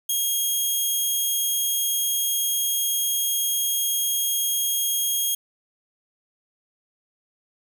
5% pulse tone, 3254 Hz, G#7, 36 cents flat, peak -13 dBFS, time 0.09-5.35 s, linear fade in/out 5 ms, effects none

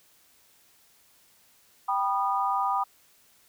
sine chord, G augmented, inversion none, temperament just, 784 / 980 / 1225 Hz, G5 / B5 / D#6, 0 / -14 / -27 cents, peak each -28 dBFS, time 1.88-2.84 s, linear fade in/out 10 ms, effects white hiss -61 dBFS RMS until 3.48 s

